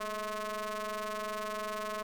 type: ring-modulated tone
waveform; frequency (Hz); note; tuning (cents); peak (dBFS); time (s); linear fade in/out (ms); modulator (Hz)
sawtooth; 216.1; A3; -31; -28; 0-2.03; 10; 853
effects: none